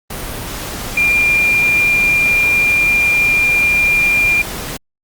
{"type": "tone in noise", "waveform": "sine", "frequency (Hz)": 2396, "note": "D7", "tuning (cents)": 34, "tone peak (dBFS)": -10, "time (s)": [0.97, 4.42], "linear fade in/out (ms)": 5, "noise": "pink", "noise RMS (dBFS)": -25, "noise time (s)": [0.1, 4.77], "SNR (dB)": 12, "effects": ["Opus 32 kbps"]}